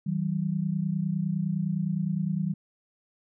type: tone pair together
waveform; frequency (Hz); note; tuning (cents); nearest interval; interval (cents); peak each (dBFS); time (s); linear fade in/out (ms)
sine; 160.18 / 190; E3 / F#3; -49 / +46; minor third; 295; -28; 0.06-2.54; 10
effects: none